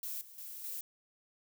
violet noise with level steps, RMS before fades -40 / -54 / -46 / -41 dBFS, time 0.03-0.81 s, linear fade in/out 2 ms, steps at 0.21 / 0.38 / 0.64 s, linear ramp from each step 2 ms, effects none

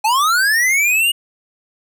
square linear sweep, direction up, 828 to 2889 Hz, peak -13 dBFS, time 0.04-1.12 s, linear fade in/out 10 ms, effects none

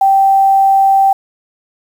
sine tone with quantisation, 780 Hz, G5, 9 cents flat, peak -6 dBFS, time 0.01-1.13 s, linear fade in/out 5 ms, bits 6, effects none

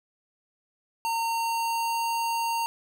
square tone with pitch glide, 916 to 922.4 Hz, A#5 to A#5, -31 to -19 cents, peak -26 dBFS, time 1.05-2.66 s, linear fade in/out 0 ms, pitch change +12 cents, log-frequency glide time 1.27-2.04 s, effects none

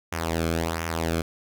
sawtooth tone with flanger, 82.41 Hz, E2, in tune, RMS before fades -27 dBFS, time 0.12-1.22 s, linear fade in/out 5 ms, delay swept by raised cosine 0.23 to 1.08 ms, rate 1.4 Hz, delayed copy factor -0.7, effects none

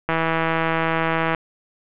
click train, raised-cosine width 0.5 ms, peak -6 dBFS, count 206, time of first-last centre 0.09-1.348 s, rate 163 Hz, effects resampled to 8000 Hz + 7-bit

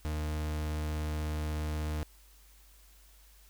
40% pulse tone, 76.5 Hz, D#2, 29 cents flat, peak -31 dBFS, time 0.05-2.03 s, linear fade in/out 0 ms, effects added 50 Hz sine -57 dBFS peak until 3.49 s + white hiss -62 dBFS RMS until 3.49 s

